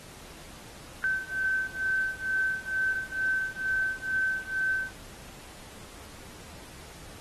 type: beating tone pair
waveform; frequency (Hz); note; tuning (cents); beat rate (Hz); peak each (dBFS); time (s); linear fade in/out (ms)
sine; 1539 / 1541.2; G6 / G6; -32 / -30; 2.2; -29 / -30; 1.04-4.91; 0
effects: pink hiss -48 dBFS RMS until 7.2 s + AAC 32 kbps